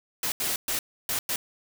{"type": "noise bursts at uneven times", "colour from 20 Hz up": "white", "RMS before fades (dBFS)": -28, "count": 5, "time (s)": [[0.23, 0.32], [0.4, 0.56], [0.68, 0.79], [1.09, 1.19], [1.29, 1.36]], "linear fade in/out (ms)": 2, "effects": []}